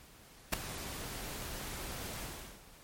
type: noise with ADSR envelope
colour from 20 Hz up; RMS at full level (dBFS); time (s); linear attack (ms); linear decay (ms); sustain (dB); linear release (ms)
pink; -26; 0.52-2.63; 16; 3; -16; 420
effects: pink hiss -57 dBFS RMS until 2.83 s + MP3 64 kbps